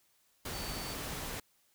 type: tone in noise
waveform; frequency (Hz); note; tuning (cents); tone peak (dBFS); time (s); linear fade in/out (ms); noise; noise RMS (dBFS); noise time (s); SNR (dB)
sine; 4537; C#8; +39; -46; 0.53-0.94; 5; pink; -40; 0.45-1.4; -9
effects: white hiss -71 dBFS RMS until 1.74 s